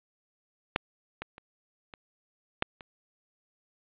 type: clicks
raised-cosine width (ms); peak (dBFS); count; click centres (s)
0.3; -8 / -19 / -28 / -27 / -8 / -27; 6; 0.761 / 1.22 / 1.381 / 1.938 / 2.624 / 2.808
effects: resampled to 8000 Hz + 8-bit